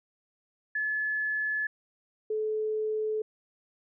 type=tone pair in turn; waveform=sine; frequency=1719 / 432 Hz; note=A6 / A4; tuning=-41 / -32 cents; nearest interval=2 octaves; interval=2391 cents; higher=first; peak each=-27 dBFS; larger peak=neither; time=0.75-1.67 / 2.3-3.22 s; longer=neither; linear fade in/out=5 ms; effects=none